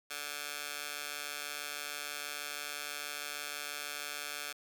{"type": "tone with high-pass filter", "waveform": "15% pulse", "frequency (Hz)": 146.2, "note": "D3", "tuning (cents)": -7, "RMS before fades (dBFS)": -41, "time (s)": [0.1, 4.53], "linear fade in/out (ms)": 10, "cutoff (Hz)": 1600, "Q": 0.62, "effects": []}